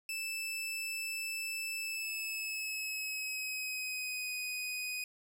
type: tone with pitch glide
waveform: sawtooth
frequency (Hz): 2637 to 2495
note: E7 to D#7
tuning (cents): 0 to +4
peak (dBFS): -33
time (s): 0.09-5.04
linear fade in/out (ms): 2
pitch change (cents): -96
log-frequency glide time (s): 1.77-4.32
effects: none